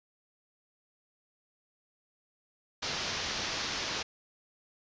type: low-pass noise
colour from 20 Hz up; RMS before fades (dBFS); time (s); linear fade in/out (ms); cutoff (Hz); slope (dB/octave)
white; -35; 2.82-4.03; 10; 6000; 48
effects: resampled to 16000 Hz

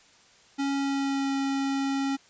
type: tone with pitch glide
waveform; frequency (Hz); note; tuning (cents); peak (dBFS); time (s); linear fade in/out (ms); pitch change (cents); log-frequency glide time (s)
square; 277.2 to 273.5; C#4 to C#4; 0 to -23; -26; 0.58-2.17; 20; -23; 0.73-1.33
effects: white hiss -57 dBFS RMS until 2.29 s + resampled to 16000 Hz

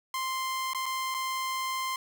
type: tone with dropouts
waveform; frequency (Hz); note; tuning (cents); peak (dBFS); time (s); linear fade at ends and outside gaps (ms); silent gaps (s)
sawtooth; 1046.5; C6; 0; -26; 0.14-1.96; 2; 0.734-0.747 / 0.858-0.862 / 1.143-1.146
effects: 10-bit

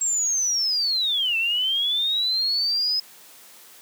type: linear two-way sweep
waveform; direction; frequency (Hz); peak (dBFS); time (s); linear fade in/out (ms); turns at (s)
sine; down then up; 7590 to 2637 to 5100; -20; 0.01-3; 5; 1.37
effects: white hiss -48 dBFS RMS until 3.81 s + high-pass 200 Hz 12 dB/octave

